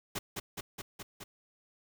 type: noise with echo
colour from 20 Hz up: pink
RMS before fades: -35 dBFS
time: 0.15-0.19 s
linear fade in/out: 10 ms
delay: 210 ms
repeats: 5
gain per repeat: -2 dB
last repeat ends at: 1.24 s
effects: none